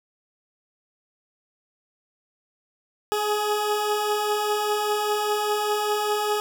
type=beating tone pair; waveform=20% pulse; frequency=415.3 / 420.3 Hz; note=G#4 / G#4; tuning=0 / +21 cents; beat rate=5 Hz; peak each=-26 / -18 dBFS; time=3.12-6.4 s; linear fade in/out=0 ms; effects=none